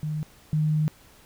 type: tone pair in turn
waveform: sine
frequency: 153 / 153.64 Hz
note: D#3 / D#3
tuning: -29 / -22 cents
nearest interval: unison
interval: 7 cents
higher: second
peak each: -26 / -20 dBFS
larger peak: second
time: 0.03-0.23 / 0.53-0.88 s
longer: second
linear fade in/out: 0 ms
effects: pink hiss -54 dBFS RMS until 1.25 s